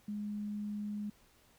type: tone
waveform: sine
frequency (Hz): 207.9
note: G#3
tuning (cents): +2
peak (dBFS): -36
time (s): 0.08-1.1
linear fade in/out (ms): 5
effects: pink hiss -66 dBFS RMS until 1.58 s